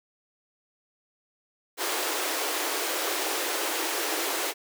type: high-pass noise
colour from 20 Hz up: pink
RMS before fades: -29 dBFS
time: 1.77-4.54 s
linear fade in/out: 50 ms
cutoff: 300 Hz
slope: 96 dB/octave
effects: none